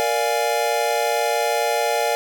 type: chord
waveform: square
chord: Bb dominant seventh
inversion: none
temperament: equal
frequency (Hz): 466.2 / 587.3 / 698.5 / 830.6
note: Bb4 / D5 / F5 / Ab5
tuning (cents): 0 / 0 / 0 / 0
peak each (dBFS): -25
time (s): 0-2.15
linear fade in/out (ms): 0
effects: none